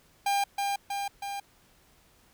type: tone with echo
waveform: 45% pulse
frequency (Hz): 801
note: G5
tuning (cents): +37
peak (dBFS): -24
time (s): 0.26-0.44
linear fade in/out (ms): 5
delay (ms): 320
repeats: 3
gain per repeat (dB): -3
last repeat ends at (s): 1.4
effects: pink hiss -62 dBFS RMS until 2.33 s